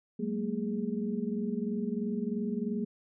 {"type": "tone cluster", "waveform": "sine", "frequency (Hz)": [188.2, 211.2, 231.3, 413.4], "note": ["F#3", "G#3", "A#3", "G#4"], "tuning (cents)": [30, 29, -13, -8], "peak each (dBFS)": [-37, -34, -34, -38], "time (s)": [0.19, 2.85], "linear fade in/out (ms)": 10, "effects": []}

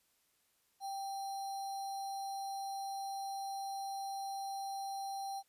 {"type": "tone with sample-and-hold", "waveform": "sine", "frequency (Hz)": 784, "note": "G5", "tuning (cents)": 0, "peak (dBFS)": -38, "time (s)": [0.8, 5.43], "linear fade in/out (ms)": 50, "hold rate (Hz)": 4900, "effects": ["white hiss -75 dBFS RMS until 5.48 s", "resampled to 32000 Hz"]}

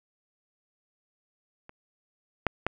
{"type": "clicks", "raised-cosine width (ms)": 0.5, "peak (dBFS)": [-30, -8, -11], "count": 3, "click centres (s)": [1.694, 2.467, 2.666], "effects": []}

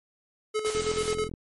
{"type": "tone with tremolo", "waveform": "square", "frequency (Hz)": 430, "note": "A4", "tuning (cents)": -40, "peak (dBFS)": -25, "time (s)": [0.54, 1.29], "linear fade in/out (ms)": 20, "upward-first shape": "square", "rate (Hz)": 9.3, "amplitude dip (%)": 60}
{"type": "high-pass noise", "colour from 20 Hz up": "white", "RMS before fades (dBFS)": -35, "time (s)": [0.65, 1.15], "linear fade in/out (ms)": 10, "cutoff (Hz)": 320, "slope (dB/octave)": 96}
{"type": "noise with exponential decay", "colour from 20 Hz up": "pink", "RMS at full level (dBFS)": -39, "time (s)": [0.66, 0.8], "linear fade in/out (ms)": 2, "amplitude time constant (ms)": 29}
{"type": "click train", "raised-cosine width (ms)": 3, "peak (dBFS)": -25, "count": 26, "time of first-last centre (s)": [0.75, 1.338], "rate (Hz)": 42.5}
{"effects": ["MP3 48 kbps"]}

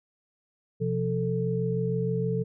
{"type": "tone cluster", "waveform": "sine", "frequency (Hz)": [127.5, 173.9, 441.8], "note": ["C3", "F3", "A4"], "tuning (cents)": [-44, -7, 7], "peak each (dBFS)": -29, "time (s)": [0.8, 2.44], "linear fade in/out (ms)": 20, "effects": []}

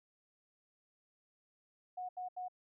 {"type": "tone bursts", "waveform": "sine", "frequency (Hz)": 730, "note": "F#5", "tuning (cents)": -24, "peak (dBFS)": -39, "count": 3, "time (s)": [1.97, 2.484], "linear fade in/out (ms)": 10, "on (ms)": 120, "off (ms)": 77, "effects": []}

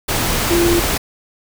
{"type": "tone in noise", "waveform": "sine", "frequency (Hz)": 343.1, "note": "F4", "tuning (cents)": -31, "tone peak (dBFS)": -13, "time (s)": [0.5, 0.8], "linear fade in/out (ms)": 10, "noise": "pink", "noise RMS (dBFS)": -18, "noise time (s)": [0.08, 0.98], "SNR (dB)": 2, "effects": []}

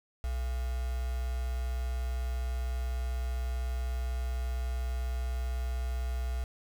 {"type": "tone with quantisation", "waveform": "sine", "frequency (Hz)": 62.1, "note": "B1", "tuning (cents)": 10, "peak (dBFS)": -30, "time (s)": [0.24, 6.44], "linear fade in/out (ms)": 0, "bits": 7, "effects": []}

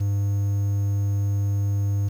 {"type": "tone with quantisation", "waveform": "triangle", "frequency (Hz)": 100.5, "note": "G2", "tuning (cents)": 44, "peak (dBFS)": -18, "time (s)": [0, 2.09], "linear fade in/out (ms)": 10, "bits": 8, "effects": []}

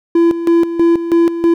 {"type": "tone with tremolo", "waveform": "triangle", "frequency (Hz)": 337.2, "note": "E4", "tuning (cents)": 39, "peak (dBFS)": -5, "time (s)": [0.15, 1.54], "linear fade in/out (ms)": 5, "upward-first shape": "square", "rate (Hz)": 3.1, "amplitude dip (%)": 70, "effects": []}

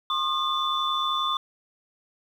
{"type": "tone cluster", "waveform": "sine", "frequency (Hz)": [1071, 1221, 3508], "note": ["C6", "D#6", "A7"], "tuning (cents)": [40, -33, -6], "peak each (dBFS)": -27, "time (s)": [0.1, 1.37], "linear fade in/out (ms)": 2, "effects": ["tanh soft clip ceiling -15 dBFS", "9-bit"]}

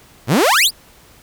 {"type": "exponential sweep", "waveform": "sawtooth", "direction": "up", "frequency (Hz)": [101.2, 5320], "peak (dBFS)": -7, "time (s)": [0.27, 0.71], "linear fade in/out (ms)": 50, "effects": ["pink hiss -47 dBFS RMS until 1.22 s"]}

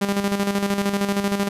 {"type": "tone with tremolo", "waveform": "sawtooth", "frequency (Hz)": 200, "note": "G3", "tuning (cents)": 35, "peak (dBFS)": -14, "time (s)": [0.01, 1.49], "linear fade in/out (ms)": 10, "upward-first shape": "square", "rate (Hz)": 13, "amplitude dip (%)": 55, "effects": ["resampled to 32000 Hz"]}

